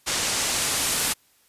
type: noise with low-pass filter sweep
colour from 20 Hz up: white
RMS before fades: -25 dBFS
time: 0.06-1.14 s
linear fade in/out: 20 ms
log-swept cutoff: 7300 to 11000 Hz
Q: 0.97
effects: white hiss -61 dBFS RMS until 1.48 s + resampled to 32000 Hz